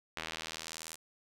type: tone with band-pass filter sweep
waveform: square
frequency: 40.22 Hz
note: E1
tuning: 42 cents flat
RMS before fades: -44 dBFS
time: 0.16-0.96 s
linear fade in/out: 10 ms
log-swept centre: 2400 to 9000 Hz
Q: 1
effects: 10-bit